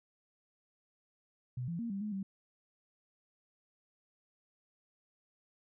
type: tone with pitch steps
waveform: sine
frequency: 125 / 169.5 / 233 / 196.9 / 211.5 / 193.9 Hz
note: B2 / E3 / A#3 / G3 / G#3 / G3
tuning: +21 / +49 / -1 / +8 / +32 / -19 cents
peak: -35 dBFS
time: 1.57-2.23 s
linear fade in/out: 5 ms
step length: 110 ms
effects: none